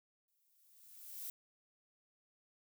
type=noise with exponential growth; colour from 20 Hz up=violet; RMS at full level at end=-43 dBFS; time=0.28-1.3 s; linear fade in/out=2 ms; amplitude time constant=220 ms; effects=none